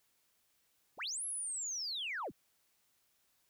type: linear two-way sweep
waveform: sine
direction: up then down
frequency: 36.24 to 11175 to 36.24 Hz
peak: -36 dBFS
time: 0.97-2.32 s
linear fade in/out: 50 ms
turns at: 1.25 s
effects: tanh soft clip ceiling -32 dBFS + white hiss -75 dBFS RMS until 3.49 s